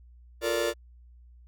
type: chord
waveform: 45% pulse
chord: Bb major seventh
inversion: second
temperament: just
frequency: 349.6 / 437 / 466.2 / 582.7 Hz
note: F4 / A4 / Bb4 / D5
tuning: +2 / -12 / 0 / -14 cents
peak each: -32 / -35 / -30 / -30 dBFS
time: 0.41-0.74 s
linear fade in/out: 50 ms
effects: added 60 Hz sine -50 dBFS peak until 1.47 s